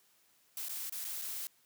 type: noise with dropouts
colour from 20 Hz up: blue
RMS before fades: -40 dBFS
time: 0.57-1.47 s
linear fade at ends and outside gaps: 1 ms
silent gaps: 0.685-0.693 / 0.896-0.923 / 1.045-1.049 / 1.215-1.219 s
effects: white hiss -69 dBFS RMS until 1.65 s + high-pass 100 Hz 12 dB/octave